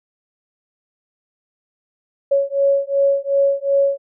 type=beating tone pair; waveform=sine; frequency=554.4 / 557.1 Hz; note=C#5 / C#5; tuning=0 / +9 cents; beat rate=2.7 Hz; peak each=-17 dBFS; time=2.31-3.98 s; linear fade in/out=10 ms; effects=none